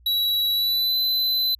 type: tone with pitch glide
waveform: square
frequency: 3906 to 4027 Hz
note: B7 to B7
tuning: -20 to +33 cents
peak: -20 dBFS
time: 0.06-1.55 s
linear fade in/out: 5 ms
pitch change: +53 cents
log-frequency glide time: 0.5-0.98 s
effects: added 60 Hz sine -50 dBFS peak until 1.59 s